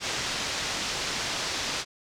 white low-pass noise, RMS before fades -31 dBFS, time 0-1.85 s, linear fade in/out 50 ms, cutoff 6100 Hz, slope 24 dB/octave, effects none

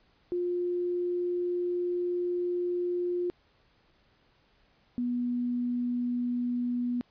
sine tone pair in turn, 353.9 / 244 Hz, F4 / B3, +23 / -21 cents, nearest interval tritone, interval 644 cents, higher first, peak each -27 dBFS, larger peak neither, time 0.32-3.3 / 4.98-7.01 s, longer first, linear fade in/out 0 ms, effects pink hiss -66 dBFS RMS until 7.1 s + resampled to 11025 Hz

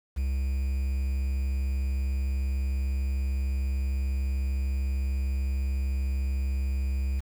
triangle tone with quantisation, 66.7 Hz, C2, 34 cents sharp, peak -23 dBFS, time 0.16-7.21 s, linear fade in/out 20 ms, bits 8, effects none

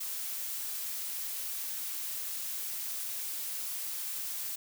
blue noise, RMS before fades -37 dBFS, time 0-4.56 s, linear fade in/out 10 ms, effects none

